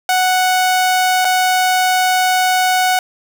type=tone with dropouts; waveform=sawtooth; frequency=740 Hz; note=F#5; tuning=in tune; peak=-8 dBFS; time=0.09-2.99 s; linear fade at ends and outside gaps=2 ms; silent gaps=1.247-1.251 s; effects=none